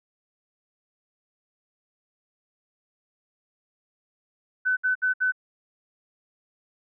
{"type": "tone bursts", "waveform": "sine", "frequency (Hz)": 1509, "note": "F#6", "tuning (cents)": 34, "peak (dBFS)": -20, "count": 4, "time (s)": [4.65, 5.322], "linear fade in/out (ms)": 20, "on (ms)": 120, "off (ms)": 64, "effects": []}